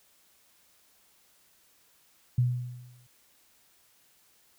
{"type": "tone with exponential decay", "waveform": "sine", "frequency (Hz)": 123.47, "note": "B2", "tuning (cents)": 0, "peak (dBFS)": -19, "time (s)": [2.38, 3.07], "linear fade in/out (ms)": 5, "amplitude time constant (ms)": 150, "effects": ["white hiss -64 dBFS RMS until 4.58 s"]}